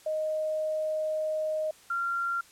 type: tone pair in turn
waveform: sine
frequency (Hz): 622 / 1380.3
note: D#5 / F6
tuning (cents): -1 / -21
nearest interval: octave + major second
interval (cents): 1380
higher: second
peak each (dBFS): -27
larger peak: neither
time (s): 0.06-1.71 / 1.9-2.41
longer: first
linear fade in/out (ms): 5
effects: white hiss -56 dBFS RMS until 2.51 s + low-pass 11000 Hz 12 dB/octave